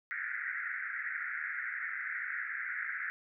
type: band-pass noise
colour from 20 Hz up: white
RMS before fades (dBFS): -38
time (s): 0.11-3.1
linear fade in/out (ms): 0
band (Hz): 1400 to 2100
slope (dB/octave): 96
effects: none